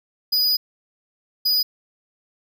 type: tone bursts at uneven times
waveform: square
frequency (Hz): 4943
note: D#8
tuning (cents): -12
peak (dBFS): -17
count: 2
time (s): 0.32-0.57 / 1.45-1.63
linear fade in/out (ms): 10
effects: none